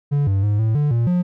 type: tone with pitch steps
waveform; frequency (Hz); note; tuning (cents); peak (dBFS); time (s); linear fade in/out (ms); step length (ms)
triangle; 143.6 / 97.7 / 103.7 / 110.7 / 147.3 / 117.3 / 178.2; D3 / G2 / G#2 / A2 / D3 / A#2 / F3; -39 / -5 / -2 / +11 / +6 / +11 / +35; -13; 0.11-1.23; 20; 160
effects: none